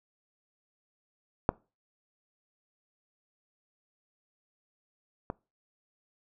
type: clicks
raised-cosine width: 1 ms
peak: -8 / -19 dBFS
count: 2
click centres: 1.491 / 5.301 s
effects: noise-tail reverb RT60 0.3 s tail -24 dB re dry